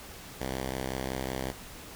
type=tone; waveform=5% pulse; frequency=65.41 Hz; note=C2; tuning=in tune; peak=-21 dBFS; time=0.4-1.52 s; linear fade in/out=10 ms; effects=pink hiss -46 dBFS RMS until 1.95 s